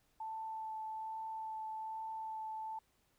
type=tone with vibrato; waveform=sine; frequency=880 Hz; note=A5; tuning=in tune; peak=-40 dBFS; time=0.2-2.79 s; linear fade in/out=5 ms; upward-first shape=sine; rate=1.2 Hz; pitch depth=10 cents each way; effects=pink hiss -75 dBFS RMS until 3.18 s